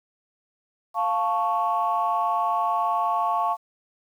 sine chord, F augmented, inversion none, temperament equal, 698.5 / 880 / 1108.7 Hz, F5 / A5 / C#6, 0 / 0 / 0 cents, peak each -25 / -25 / -24 dBFS, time 0.94-3.57 s, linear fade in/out 50 ms, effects tanh soft clip ceiling -13 dBFS + 9-bit

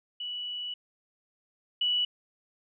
sine tone pair in turn, 2949 / 2949 Hz, F#7 / F#7, -6 / -6 cents, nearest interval unison, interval 0 cents, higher neither, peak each -33 / -24 dBFS, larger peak second, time 0.2-0.74 / 1.81-2.05 s, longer first, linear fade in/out 5 ms, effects none

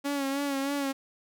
sawtooth tone with vibrato, 278.2 Hz, C#4, 6 cents sharp, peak -24 dBFS, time 0.04-0.93 s, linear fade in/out 20 ms, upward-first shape sine, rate 3.2 Hz, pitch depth 46 cents each way, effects none

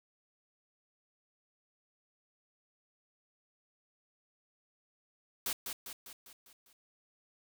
white noise with echo, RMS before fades -35 dBFS, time 5.46-5.53 s, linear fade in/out 2 ms, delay 200 ms, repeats 6, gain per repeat -5 dB, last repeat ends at 6.73 s, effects none

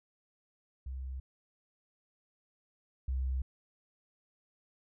sine tone pair in turn, 65.41 / 65.03 Hz, C2 / C2, 0 / -10 cents, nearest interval unison, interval 10 cents, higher first, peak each -37 / -30 dBFS, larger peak second, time 0.86-1.2 / 3.08-3.42 s, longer neither, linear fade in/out 5 ms, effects none

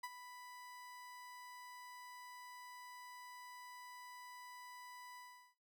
30% pulse tone with ADSR envelope, 990 Hz, B5, 4 cents sharp, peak -39 dBFS, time 0.03-5.55 s, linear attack 9 ms, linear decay 41 ms, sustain -11 dB, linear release 380 ms, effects noise-tail reverb RT60 0.4 s tail -19 dB re dry

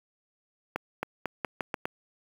accelerating click train, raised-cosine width 0.5 ms, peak -14 dBFS, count 7, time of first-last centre 0.76-1.855 s, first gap 270 ms, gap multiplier 0.84, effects high-pass 150 Hz 12 dB/octave + 7-bit

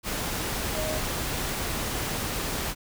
sine tone in noise, 622.3 Hz, D#5, in tune, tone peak -31 dBFS, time 0.73-1.01 s, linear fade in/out 50 ms, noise pink, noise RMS -30 dBFS, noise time 0.03-2.75 s, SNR -4 dB, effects none

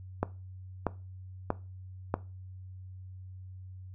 click train, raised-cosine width 1 ms, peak -13 dBFS, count 4, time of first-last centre 0.23-2.141 s, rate 1.57 Hz, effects noise-tail reverb RT60 0.3 s tail -18 dB re dry + added 93 Hz sine -43 dBFS peak until 3.94 s

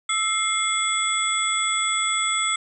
sine tone cluster, 1314 / 2116 / 3390 / 7930 Hz, E6 / C7 / G#7 / B8, -6 / +19 / +35 / +6 cents, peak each -26 dBFS, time 0.09-2.56 s, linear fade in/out 5 ms, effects none

